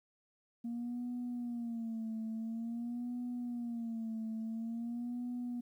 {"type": "tone with vibrato", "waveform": "sine", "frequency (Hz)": 233.1, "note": "A#3", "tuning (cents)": 0, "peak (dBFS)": -35, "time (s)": [0.64, 5.61], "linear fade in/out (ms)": 10, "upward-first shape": "sine", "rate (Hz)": 0.48, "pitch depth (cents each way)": 85, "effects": ["tanh soft clip ceiling -34 dBFS", "12-bit"]}